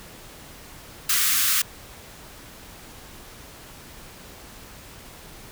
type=high-pass noise; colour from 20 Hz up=white; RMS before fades=-21 dBFS; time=1.09-1.62 s; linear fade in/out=5 ms; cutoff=1100 Hz; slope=96 dB/octave; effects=pink hiss -44 dBFS RMS until 5.51 s